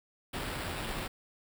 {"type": "noise with sample-and-hold", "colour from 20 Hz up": "pink", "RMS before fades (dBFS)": -37, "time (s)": [0.33, 1.08], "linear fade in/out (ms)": 10, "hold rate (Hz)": 6300, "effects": []}